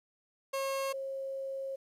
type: tone pair in turn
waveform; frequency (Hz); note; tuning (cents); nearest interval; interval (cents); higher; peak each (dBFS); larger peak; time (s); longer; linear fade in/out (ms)
30% pulse / sine; 542 / 539.6; C#5 / C#5; -39 / -47; unison; 8; first; -29 / -35; first; 0.53-0.93 / 0.93-1.76; second; 10
effects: resampled to 32000 Hz + 11-bit